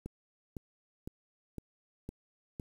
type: click train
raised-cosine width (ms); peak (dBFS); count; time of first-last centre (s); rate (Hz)
3; -27; 6; 0.06-2.598; 1.97
effects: 9-bit